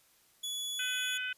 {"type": "tone", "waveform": "sawtooth", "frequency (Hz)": 3405, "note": "G#7", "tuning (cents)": 42, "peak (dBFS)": -32, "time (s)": [0.43, 1.18], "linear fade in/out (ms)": 10}
{"type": "harmonic tone", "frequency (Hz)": 503, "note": "B4", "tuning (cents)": 32, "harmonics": [3, 4, 5, 6, 7], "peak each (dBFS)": [-36, -48, -39, -41, -51], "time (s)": [0.79, 1.33], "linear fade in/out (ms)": 5}
{"effects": ["white hiss -66 dBFS RMS until 1.37 s", "resampled to 32000 Hz"]}